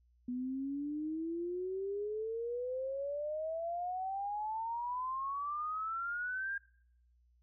sine exponential sweep, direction up, 244.7 to 1622 Hz, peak -35 dBFS, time 0.28-6.58 s, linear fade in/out 5 ms, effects noise-tail reverb RT60 0.7 s tail -25 dB re dry + added 60 Hz sine -66 dBFS peak until 7.42 s

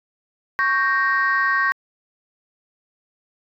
sine chord, G diminished, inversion second, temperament equal, 1108.7 / 1568 / 1864.7 Hz, Db6 / G6 / Bb6, 0 / 0 / 0 cents, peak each -20 dBFS, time 0.59-1.72 s, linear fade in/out 0 ms, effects tanh soft clip ceiling -10 dBFS

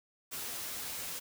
white noise with comb filter, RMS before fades -40 dBFS, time 0.31-1.2 s, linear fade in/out 20 ms, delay 12 ms, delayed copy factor +0.55, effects none

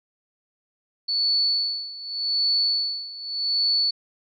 sine tone with tremolo, 4449 Hz, C#8, 5 cents sharp, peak -18 dBFS, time 1.08-3.91 s, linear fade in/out 10 ms, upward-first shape sine, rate 0.85 Hz, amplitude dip 85%, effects none

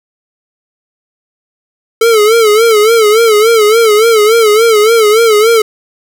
square tone with vibrato, 440 Hz, A4, in tune, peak -5 dBFS, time 2.01-5.62 s, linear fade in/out 5 ms, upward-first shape sine, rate 3.5 Hz, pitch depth 100 cents each way, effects none

